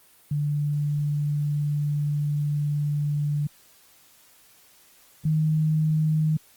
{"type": "tone pair in turn", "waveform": "sine", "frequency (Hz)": [146.83, 155.56], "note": ["D3", "D#3"], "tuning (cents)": [0, 0], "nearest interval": "minor second", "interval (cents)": 100, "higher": "second", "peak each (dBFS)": [-22, -19], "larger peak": "second", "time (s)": [[0.31, 3.47], [5.25, 6.37]], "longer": "first", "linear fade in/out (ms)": 5, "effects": ["white hiss -56 dBFS RMS until 6.56 s", "Opus 32 kbps"]}